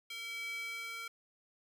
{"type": "tone with high-pass filter sweep", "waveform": "square", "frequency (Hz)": 458, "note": "A#4", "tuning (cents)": -31, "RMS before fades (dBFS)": -42, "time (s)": [0.1, 1.08], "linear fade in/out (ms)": 5, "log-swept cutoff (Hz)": [2700, 1800], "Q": 4.7, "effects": []}